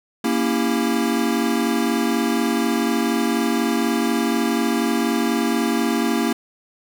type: chord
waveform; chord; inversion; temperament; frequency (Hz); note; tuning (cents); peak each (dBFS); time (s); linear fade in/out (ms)
square; A# diminished seventh; none; equal with one note detuned; 233.1 / 277.2 / 329.6 / 399.5; A#3 / C#4 / E4 / G4; 0 / 0 / 0 / +33; -22 / -25 / -25 / -28; 0.24-6.33; 5
effects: none